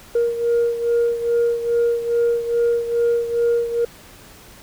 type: beating tone pair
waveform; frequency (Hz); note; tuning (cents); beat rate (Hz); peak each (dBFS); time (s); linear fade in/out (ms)
sine; 470 / 472.4; A#4 / A#4; +14 / +23; 2.4; -16 / -21; 0.15-3.85; 5
effects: tanh soft clip ceiling -12 dBFS + pink hiss -44 dBFS RMS until 4.62 s